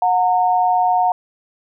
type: tone pair together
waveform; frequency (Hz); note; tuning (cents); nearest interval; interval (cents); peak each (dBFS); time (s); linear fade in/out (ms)
sine; 727.8 / 917; F#5 / A#5; -29 / -29; major third; 400; -14 / -18; 0.02-1.12; 2
effects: none